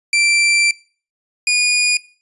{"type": "tone pair in turn", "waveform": "sawtooth", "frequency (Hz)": [2349, 2448], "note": ["D7", "D#7"], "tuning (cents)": [0, -29], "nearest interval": "minor second", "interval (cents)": 71, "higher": "second", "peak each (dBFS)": -9, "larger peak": "neither", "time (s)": [[0.13, 0.71], [1.47, 1.97]], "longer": "first", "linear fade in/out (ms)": 2, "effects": ["noise-tail reverb RT60 0.4 s tail -20 dB re dry", "resampled to 24000 Hz"]}